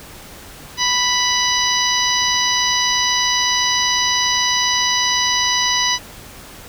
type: harmonic tone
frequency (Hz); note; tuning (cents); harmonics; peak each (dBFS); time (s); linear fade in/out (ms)
987.8; B5; 0; 1 / 2 / 3 / 4 / 5 / 6; -22 / -22 / -22 / -22 / -22 / -22; 0.77-5.99; 50
effects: pink hiss -38 dBFS RMS until 6.68 s